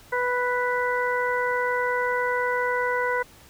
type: harmonic tone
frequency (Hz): 493.9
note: B4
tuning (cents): 0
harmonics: 1 / 2 / 3 / 4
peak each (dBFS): -26 / -27 / -28 / -30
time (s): 0.12-3.23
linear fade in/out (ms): 10
effects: pink hiss -51 dBFS RMS until 3.49 s